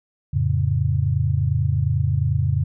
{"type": "chord", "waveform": "sine", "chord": "F augmented", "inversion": "none", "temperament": "equal", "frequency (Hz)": [87.31, 110, 138.59], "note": ["F2", "A2", "C#3"], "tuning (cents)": [0, 0, 0], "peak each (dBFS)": [-22, -22, -21], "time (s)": [0.33, 2.64], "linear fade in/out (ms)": 10, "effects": []}